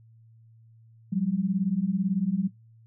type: beating tone pair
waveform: sine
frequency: 179.9 / 197.9 Hz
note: F#3 / G3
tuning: -48 / +17 cents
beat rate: 18 Hz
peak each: -26 dBFS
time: 1.12-2.48 s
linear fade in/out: 10 ms
effects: noise-tail reverb RT60 0.2 s tail -22 dB re dry + added 113 Hz sine -52 dBFS peak until 2.86 s